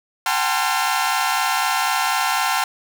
sawtooth tone cluster, 752 / 816 / 896 / 1043 / 1368 Hz, F#5 / G#5 / A5 / C6 / F6, +28 / -31 / +31 / -6 / -36 cents, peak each -21 dBFS, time 0.26-2.64 s, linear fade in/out 2 ms, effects none

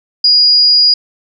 sine tone, 4883 Hz, D#8, 33 cents flat, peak -5 dBFS, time 0.24-0.94 s, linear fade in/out 5 ms, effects none

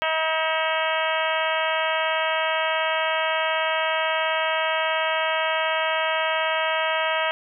harmonic tone with a mistuned harmonic, 318.6 Hz, D#4, 41 cents sharp, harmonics 2 / 3 / 4 / 5 / 6 / 7 / 8 / 9 / 10, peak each -26 / -28 / -29 / -30 / -31 / -31 / -32 / -33 / -33 dBFS, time 0.02-7.31 s, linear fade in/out 0 ms, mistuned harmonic 8, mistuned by +47 cents, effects none

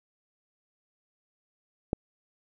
click, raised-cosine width 2 ms, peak -12 dBFS, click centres 1.931 s, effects none

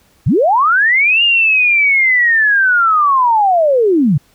sine linear two-way sweep, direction up then down, 84.2 to 2845 to 124.6 Hz, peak -8 dBFS, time 0.26-4.18 s, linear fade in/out 10 ms, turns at 1.23 s, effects pink hiss -53 dBFS RMS until 4.34 s

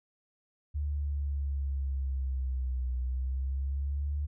sine linear two-way sweep, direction down then up, 73.6 to 62.3 to 73.6 Hz, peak -29 dBFS, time 0.74-4.27 s, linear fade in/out 20 ms, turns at 2.98 s, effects none

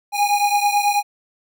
square beating tone pair, 817 / 826.2 Hz, G#5 / G#5, -29 / -9 cents, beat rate 9.2 Hz, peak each -18 / -21 dBFS, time 0.12-1.03 s, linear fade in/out 50 ms, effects none

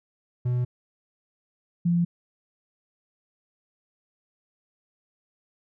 triangle / sine tone pair in turn, 123.47 / 172.26 Hz, B2 / F3, 0 / -23 cents, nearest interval tritone, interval 577 cents, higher second, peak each -20 / -19 dBFS, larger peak second, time 0.45-0.65 / 1.85-2.05 s, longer neither, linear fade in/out 10 ms, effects none

